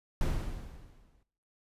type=noise with exponential decay; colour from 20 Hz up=brown; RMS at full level=-27 dBFS; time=0.21-1.23 s; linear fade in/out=1 ms; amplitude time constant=220 ms; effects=noise-tail reverb RT60 0.6 s tail -19 dB re dry + resampled to 32000 Hz